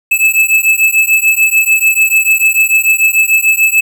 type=beating tone pair; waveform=square; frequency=2607 / 2613.8 Hz; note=E7 / E7; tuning=-20 / -15 cents; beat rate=6.8 Hz; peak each=-11 dBFS; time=0.11-3.81 s; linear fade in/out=10 ms; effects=none